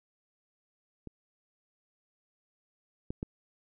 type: clicks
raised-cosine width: 3 ms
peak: -29 / -22 / -21 dBFS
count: 3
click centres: 1.073 / 3.105 / 3.229 s
effects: none